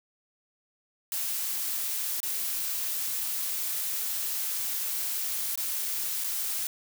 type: noise with dropouts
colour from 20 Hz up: blue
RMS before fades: -31 dBFS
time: 1.12-6.67 s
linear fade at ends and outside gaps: 1 ms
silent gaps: 2.203-2.23 / 5.556-5.575 / 6.239-6.243 s
effects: none